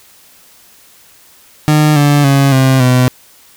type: tone with pitch steps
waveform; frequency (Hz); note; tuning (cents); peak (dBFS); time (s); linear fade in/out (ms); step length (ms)
30% pulse; 151.8 / 144.94 / 138.4 / 132.15 / 126.18; D#3 / D3 / C#3 / C3 / B2; -42 / -22 / -2 / +18 / +38; -4; 1.68-3.08; 0; 280
effects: white hiss -44 dBFS RMS until 3.56 s